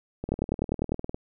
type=two click trains; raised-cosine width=2 ms; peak=-11 / -18 dBFS; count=7 / 19; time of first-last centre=0.32-0.92 / 0.24-1.145 s; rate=10 / 19.9 Hz; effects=none